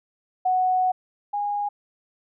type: tone pair in turn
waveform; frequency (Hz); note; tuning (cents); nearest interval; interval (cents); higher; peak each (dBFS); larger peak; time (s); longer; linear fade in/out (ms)
sine; 740 / 820.4; F#5 / G#5; 0 / -21; major second; 179; second; -18 / -23; first; 0.45-0.92 / 1.33-1.69; first; 10
effects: none